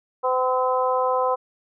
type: harmonic tone with a mistuned harmonic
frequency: 255.4 Hz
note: C4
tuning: 42 cents flat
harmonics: 2 / 3 / 4 / 5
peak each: -22 / -26 / -23 / -30 dBFS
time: 0.23-1.36 s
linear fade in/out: 20 ms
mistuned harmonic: 5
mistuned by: +15 cents
effects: none